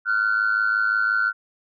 sine tone pair together, 1394.3 / 1500 Hz, F6 / F#6, -3 / +23 cents, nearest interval minor second, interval 126 cents, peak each -20 dBFS, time 0.05-1.33 s, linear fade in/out 50 ms, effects tanh soft clip ceiling -13 dBFS

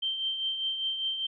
sine tone with tremolo, 3133 Hz, G7, 2 cents flat, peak -26 dBFS, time 0.02-1.27 s, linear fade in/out 10 ms, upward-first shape triangle, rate 5 Hz, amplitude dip 55%, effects none

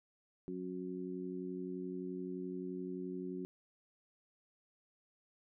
harmonic tone, 91.6 Hz, F#2, 17 cents flat, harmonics 2 / 3 / 4, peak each -44 / -44 / -43 dBFS, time 0.48-3.45 s, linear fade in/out 0 ms, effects none

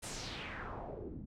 pink noise with low-pass filter sweep, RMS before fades -44 dBFS, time 0.02-1.26 s, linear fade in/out 20 ms, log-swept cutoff 10000 to 200 Hz, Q 2.7, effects none

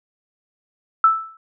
sine tone with exponential decay, 1318.5 Hz, E6, in tune, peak -7 dBFS, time 1.04-1.37 s, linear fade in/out 2 ms, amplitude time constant 71 ms, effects none

